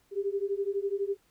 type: beating tone pair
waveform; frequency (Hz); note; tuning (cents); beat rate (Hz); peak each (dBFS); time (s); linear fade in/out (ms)
sine; 392 / 404; G4 / G#4; 0 / -48; 12; -31 / -31; 0.11-1.17; 50
effects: pink hiss -68 dBFS RMS until 1.3 s